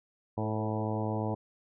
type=harmonic tone with a mistuned harmonic; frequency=108.2 Hz; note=A2; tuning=29 cents flat; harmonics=1 / 2 / 3 / 4 / 5 / 6 / 7 / 8 / 9; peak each=-33 / -36 / -38 / -39 / -40 / -41 / -41 / -42 / -43 dBFS; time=0.37-1.35 s; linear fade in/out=10 ms; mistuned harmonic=4; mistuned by=+23 cents; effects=none